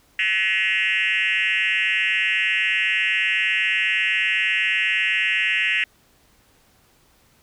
sine tone with frequency modulation, 2314 Hz, D7, 26 cents flat, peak -17 dBFS, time 0.19-5.84 s, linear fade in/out 2 ms, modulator 200 Hz, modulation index 2.9, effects tanh soft clip ceiling -13 dBFS + pink hiss -58 dBFS RMS until 7.42 s

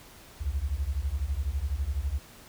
sine beating tone pair, 63.6 / 75.6 Hz, C2 / D#2, -48 / -49 cents, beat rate 12 Hz, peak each -30 dBFS, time 0.4-2.2 s, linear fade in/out 20 ms, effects pink hiss -51 dBFS RMS until 2.48 s

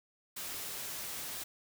white noise, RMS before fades -41 dBFS, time 0.36-1.44 s, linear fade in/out 10 ms, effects none

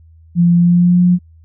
sine tone with pitch glide, 172.7 to 178.17 Hz, F3 to F3, -19 to +35 cents, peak -7 dBFS, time 0.35-1.19 s, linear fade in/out 50 ms, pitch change +54 cents, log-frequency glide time 0.56-1.01 s, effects added 81 Hz sine -41 dBFS peak until 1.44 s

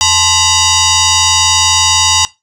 sine tone with frequency modulation, 1044 Hz, C6, 4 cents flat, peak -6 dBFS, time 0.01-2.25 s, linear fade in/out 0 ms, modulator 958 Hz, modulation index 6.5, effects noise-tail reverb RT60 0.2 s tail -19 dB re dry + tanh soft clip ceiling -2 dBFS

